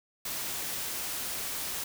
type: noise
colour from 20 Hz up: white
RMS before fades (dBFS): -35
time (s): 0.25-1.84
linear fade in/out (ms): 5
effects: none